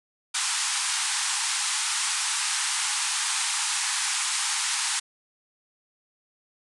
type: band-pass noise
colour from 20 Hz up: white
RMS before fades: -27 dBFS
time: 0.34-5 s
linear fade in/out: 10 ms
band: 800 to 10000 Hz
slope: 96 dB/octave
effects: none